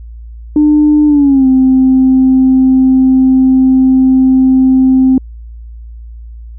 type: tone with pitch glide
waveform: sine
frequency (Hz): 299.9 to 261.1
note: D4 to C4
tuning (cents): +36 to -3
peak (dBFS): -3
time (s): 0.56-5.18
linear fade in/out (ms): 2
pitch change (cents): -239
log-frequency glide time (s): 1.06-1.47
effects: tanh soft clip ceiling 0 dBFS + added 57 Hz sine -26 dBFS peak until 6.58 s